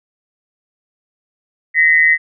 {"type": "tone pair together", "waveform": "sine", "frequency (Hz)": [1864.7, 2024], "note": ["A#6", "B6"], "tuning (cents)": [0, 42], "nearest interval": "minor second", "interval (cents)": 142, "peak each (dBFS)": -11, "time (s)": [1.74, 2.18], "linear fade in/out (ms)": 50, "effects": []}